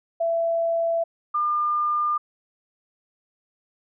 sine tone pair in turn, 668 / 1203.4 Hz, E5 / D6, +23 / +42 cents, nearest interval minor seventh, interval 1019 cents, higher second, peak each -20 dBFS, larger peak neither, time 0.2-1.04 / 1.34-2.18 s, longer neither, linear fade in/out 10 ms, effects none

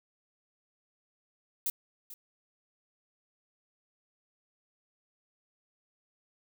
violet noise with echo, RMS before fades -31 dBFS, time 1.66-1.7 s, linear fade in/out 2 ms, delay 440 ms, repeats 1, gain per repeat -15 dB, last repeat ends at 2.14 s, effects none

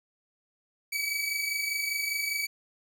sawtooth tone pair together, 2266 / 2291 Hz, C#7 / D7, +37 / -44 cents, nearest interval unison, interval 19 cents, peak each -30 / -27 dBFS, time 0.92-2.47 s, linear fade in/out 10 ms, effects none

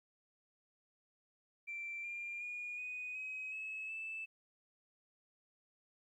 sine tone with pitch steps, 2349 / 2394 / 2440 / 2487 / 2535 / 2584 / 2634 Hz, D7 / D7 / D#7 / D#7 / D#7 / E7 / E7, 0 / +33 / -34 / -1 / +32 / -35 / -2 cents, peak -40 dBFS, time 1.67-4.26 s, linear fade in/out 20 ms, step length 370 ms, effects tanh soft clip ceiling -36 dBFS + 13-bit

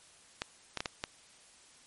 clicks, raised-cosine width 0.2 ms, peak -16 dBFS, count 5, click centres 0.419 / 0.773 / 0.805 / 0.858 / 1.039 s, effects white hiss -59 dBFS RMS until 1.86 s + MP3 48 kbps

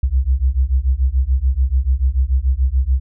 sine beating tone pair, 61.9 / 68.8 Hz, B1 / C#2, +5 / -12 cents, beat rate 6.9 Hz, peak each -16 dBFS, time 0.03-3 s, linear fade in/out 5 ms, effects none

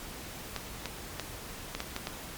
clicks, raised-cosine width 0.2 ms, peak -16 dBFS, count 7, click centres 0.563 / 0.857 / 1.197 / 1.75 / 1.804 / 1.964 / 2.071 s, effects pink hiss -43 dBFS RMS until 2.37 s + MP3 96 kbps

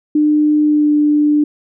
sine tone with pitch glide, 300.7 to 297.1 Hz, D4 to D4, +41 to +20 cents, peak -9 dBFS, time 0.15-1.44 s, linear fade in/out 5 ms, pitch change -21 cents, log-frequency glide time 0.62-0.92 s, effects none

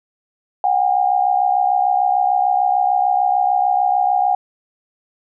sine tone pair together, 733.3 / 800 Hz, F#5 / G5, -16 / +35 cents, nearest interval major second, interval 151 cents, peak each -16 dBFS, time 0.64-4.35 s, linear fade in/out 2 ms, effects none

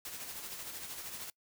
white noise with tremolo, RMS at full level -42 dBFS, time 0.05-1.3 s, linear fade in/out 2 ms, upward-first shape sine, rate 13 Hz, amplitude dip 45%, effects noise-tail reverb RT60 0.1 s tail -24 dB re dry

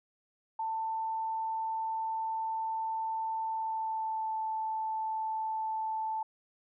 sine tone with pitch glide, 890 to 879.3 Hz, A5 to A5, +20 to -1 cents, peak -31 dBFS, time 0.59-6.23 s, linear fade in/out 5 ms, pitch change -21 cents, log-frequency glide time 3.44-4.35 s, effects none

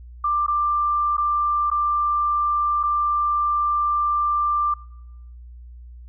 sine tone with dropouts, 1184 Hz, D6, 14 cents sharp, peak -18 dBFS, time 0.24-4.74 s, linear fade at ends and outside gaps 5 ms, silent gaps 0.465-0.48 / 1.169-1.179 / 1.702-1.714 / 2.831-2.835 s, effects noise-tail reverb RT60 0.9 s tail -22 dB re dry + added 60 Hz sine -38 dBFS peak until 6.08 s

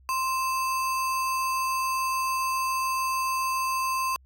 sine tone with sample-and-hold, 1046.5 Hz, C6, in tune, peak -24 dBFS, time 0.09-4.16 s, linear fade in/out 0 ms, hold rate 3675 Hz, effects added 65 Hz sine -53 dBFS peak until 4.25 s + AAC 64 kbps

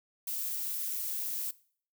violet noise, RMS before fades -35 dBFS, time 0.27-1.51 s, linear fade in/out 5 ms, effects noise-tail reverb RT60 0.5 s tail -20 dB re dry

